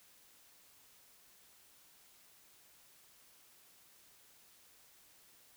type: silence
effects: white hiss -64 dBFS RMS until 5.56 s